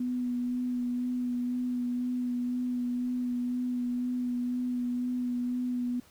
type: tone with vibrato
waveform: sine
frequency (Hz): 246.9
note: B3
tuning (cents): 0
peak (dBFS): -28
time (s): 0-6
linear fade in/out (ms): 5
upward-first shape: sine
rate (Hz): 2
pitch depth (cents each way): 16
effects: pink hiss -59 dBFS RMS until 6.1 s